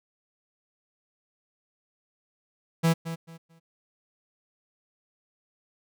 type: tone with echo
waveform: 45% pulse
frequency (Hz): 164.81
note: E3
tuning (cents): 0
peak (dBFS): -19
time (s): 2.83-2.94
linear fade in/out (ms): 20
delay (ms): 220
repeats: 3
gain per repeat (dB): -12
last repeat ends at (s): 3.6
effects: none